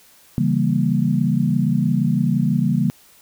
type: chord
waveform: sine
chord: C# diminished seventh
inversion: none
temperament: equal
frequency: 138.59 / 164.81 / 196 / 233.1 Hz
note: C#3 / E3 / G3 / Bb3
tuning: 0 / 0 / 0 / 0 cents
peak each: -21 dBFS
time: 0.38-2.9 s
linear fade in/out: 0 ms
effects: white hiss -51 dBFS RMS until 3.21 s